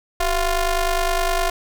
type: ring-modulated tone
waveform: sawtooth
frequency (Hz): 353.9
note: F4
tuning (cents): +23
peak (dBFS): -11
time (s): 0.2-1.5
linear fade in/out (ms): 5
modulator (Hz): 329
effects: none